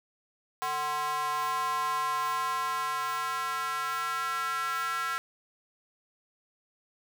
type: tone with high-pass filter sweep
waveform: square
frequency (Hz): 149.8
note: D3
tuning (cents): +35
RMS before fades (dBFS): -31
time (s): 0.62-5.18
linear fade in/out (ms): 0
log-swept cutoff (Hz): 920 to 1400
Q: 5.1
effects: none